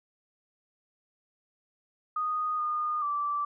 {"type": "tone with pitch steps", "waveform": "sine", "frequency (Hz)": [1239, 1222, 1165], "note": ["D#6", "D#6", "D6"], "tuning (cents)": [-8, -32, -14], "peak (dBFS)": -27, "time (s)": [2.16, 3.45], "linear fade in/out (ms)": 5, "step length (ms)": 430, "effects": []}